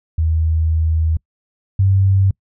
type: tone pair in turn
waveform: sine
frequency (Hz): 80 / 96.69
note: D#2 / G2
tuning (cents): +49 / -23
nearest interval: minor third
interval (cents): 328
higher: second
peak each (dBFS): -13 / -10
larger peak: second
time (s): 0.18-1.17 / 1.79-2.31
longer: first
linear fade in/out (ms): 5
effects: noise-tail reverb RT60 0.1 s tail -26 dB re dry